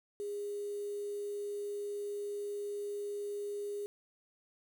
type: tone with quantisation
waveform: sine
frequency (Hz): 409.2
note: G#4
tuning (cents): -26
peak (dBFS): -36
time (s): 0.2-3.86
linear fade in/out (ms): 0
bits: 9
effects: none